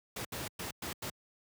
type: noise bursts at uneven times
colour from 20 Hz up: pink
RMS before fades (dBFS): -39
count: 5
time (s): 0.16-0.25 / 0.32-0.48 / 0.59-0.71 / 0.82-0.93 / 1.02-1.1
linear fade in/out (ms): 5
effects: high-pass 80 Hz 12 dB/octave